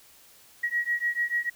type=beating tone pair; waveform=sine; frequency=1904 / 1910.8 Hz; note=A#6 / A#6; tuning=+36 / +42 cents; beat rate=6.8 Hz; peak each=-28 dBFS; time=0.63-1.5 s; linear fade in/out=10 ms; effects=white hiss -55 dBFS RMS until 1.55 s